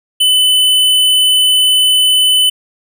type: tone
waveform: square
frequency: 3013 Hz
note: F#7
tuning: 31 cents sharp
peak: -8 dBFS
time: 0.2-2.5 s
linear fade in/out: 10 ms
effects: none